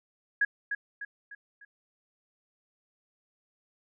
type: tone with echo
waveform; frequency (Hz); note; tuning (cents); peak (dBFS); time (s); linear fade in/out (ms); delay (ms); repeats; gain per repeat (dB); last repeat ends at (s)
sine; 1661.2; G#6; 0; -21; 0.41-0.45; 5; 300; 4; -7; 1.65
effects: none